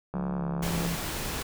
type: click train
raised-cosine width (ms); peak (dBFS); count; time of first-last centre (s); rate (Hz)
1; -21; 52; 0.14-0.863; 70.5
type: tone with pitch glide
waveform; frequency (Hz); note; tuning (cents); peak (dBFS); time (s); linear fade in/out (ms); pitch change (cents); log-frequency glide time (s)
sine; 181.1 to 169.95; F#3 to F3; -37 to -47; -29; 0.14-0.95; 10; -110; 0.36-0.44
type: noise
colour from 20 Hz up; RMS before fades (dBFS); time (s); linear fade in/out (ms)
pink; -33; 0.62-1.43; 10
effects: none